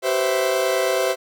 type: chord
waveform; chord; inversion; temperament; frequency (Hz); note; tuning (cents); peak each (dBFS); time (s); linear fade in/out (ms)
40% pulse; C major seventh; second; equal with one note detuned; 382.6 / 493.9 / 523.3 / 659.3; G4 / B4 / C5 / E5; -42 / 0 / 0 / 0; -24 / -27 / -21 / -23; 0.02-1.16; 50
effects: none